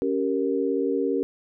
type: chord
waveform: sine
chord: G diminished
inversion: second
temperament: equal with one note detuned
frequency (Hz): 277.2 / 388.8 / 466.2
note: Db4 / G4 / Bb4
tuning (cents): 0 / -14 / 0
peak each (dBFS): -26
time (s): 0.02-1.23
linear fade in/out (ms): 0
effects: none